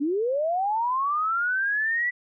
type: linear sweep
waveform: sine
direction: up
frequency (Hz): 269.1 to 1975.5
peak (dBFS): -22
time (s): 0-2.11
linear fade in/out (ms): 20
effects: none